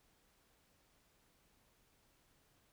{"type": "silence", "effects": ["pink hiss -73 dBFS RMS until 2.72 s"]}